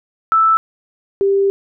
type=tone pair in turn; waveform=sine; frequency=1318.5 / 394.5 Hz; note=E6 / G4; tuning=0 / +11 cents; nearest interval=octave + major sixth; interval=2089 cents; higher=first; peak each=-9 / -11 dBFS; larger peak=first; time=0.32-0.57 / 1.21-1.5 s; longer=second; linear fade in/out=0 ms; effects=none